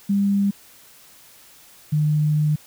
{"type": "tone pair in turn", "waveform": "sine", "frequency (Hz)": [199.8, 151.16], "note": ["G3", "D#3"], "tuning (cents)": [33, -50], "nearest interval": "perfect fourth", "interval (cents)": 483, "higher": "first", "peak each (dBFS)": -16, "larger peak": "neither", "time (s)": [[0.09, 0.51], [1.92, 2.56]], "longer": "second", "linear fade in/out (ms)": 10, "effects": ["white hiss -49 dBFS RMS until 2.66 s"]}